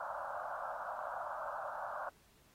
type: band-pass noise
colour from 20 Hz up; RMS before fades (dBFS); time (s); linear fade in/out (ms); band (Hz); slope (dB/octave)
pink; -42; 0-2.09; 2; 570 to 1500; 96
effects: pink hiss -68 dBFS RMS until 2.54 s + AAC 48 kbps